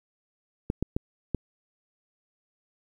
clicks, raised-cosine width 3 ms, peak -13 dBFS, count 4, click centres 0.701 / 0.826 / 0.965 / 1.347 s, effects 9-bit

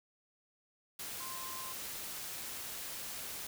sine tone in noise, 1046.5 Hz, C6, in tune, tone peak -46 dBFS, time 1.2-1.73 s, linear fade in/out 5 ms, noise white, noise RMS -43 dBFS, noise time 0.99-3.47 s, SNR -6 dB, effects none

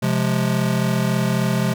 square chord, F minor, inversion second, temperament just, 130.96 / 174.61 / 209.5 Hz, C3 / F3 / Ab3, +2 / 0 / +15 cents, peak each -22 / -23 / -23 dBFS, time 0.02-1.74 s, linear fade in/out 10 ms, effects none

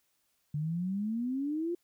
sine exponential sweep, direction up, 145.2 to 354.6 Hz, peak -30 dBFS, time 0.54-1.75 s, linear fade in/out 5 ms, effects white hiss -75 dBFS RMS until 1.83 s

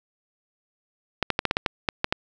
clicks, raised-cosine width 0.3 ms, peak -5 dBFS, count 10, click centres 1.227 / 1.303 / 1.391 / 1.453 / 1.511 / 1.569 / 1.662 / 1.888 / 2.044 / 2.125 s, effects none

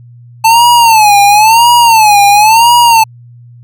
square tone with vibrato, 880 Hz, A5, in tune, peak -3 dBFS, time 0.44-3.04 s, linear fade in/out 10 ms, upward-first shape sine, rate 0.97 Hz, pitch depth 150 cents each way, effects added 120 Hz sine -32 dBFS peak until 3.63 s

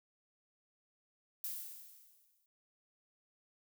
violet noise with exponential decay, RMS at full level -39 dBFS, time 1.44-2.46 s, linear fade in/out 1 ms, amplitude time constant 220 ms, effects none

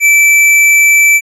sine tone with hard clipping, 2322 Hz, D7, 20 cents flat, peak -5 dBFS, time 0-1.21 s, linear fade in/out 50 ms, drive 18 dB, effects low-pass 12000 Hz 12 dB/octave

